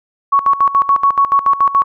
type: tone with tremolo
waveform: sine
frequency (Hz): 1113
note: C#6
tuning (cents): +7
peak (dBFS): -7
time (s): 0.32-1.84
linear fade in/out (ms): 10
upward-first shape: square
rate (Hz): 7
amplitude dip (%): 80
effects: none